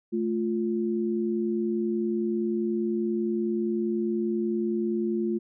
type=tone pair together; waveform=sine; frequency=218.8 / 349.2 Hz; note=A3 / F4; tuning=-9 / 0 cents; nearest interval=minor sixth; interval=809 cents; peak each=-27 dBFS; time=0.12-5.39 s; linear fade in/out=20 ms; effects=none